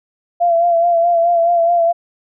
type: tone with vibrato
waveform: sine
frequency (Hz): 683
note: F5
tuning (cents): -39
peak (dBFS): -10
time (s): 0.4-1.93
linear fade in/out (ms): 20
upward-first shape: sine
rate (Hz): 4.7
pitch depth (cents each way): 39
effects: none